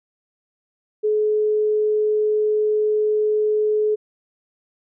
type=tone; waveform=sine; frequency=426 Hz; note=G#4; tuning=44 cents sharp; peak=-16 dBFS; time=1.03-3.96 s; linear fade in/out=20 ms; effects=none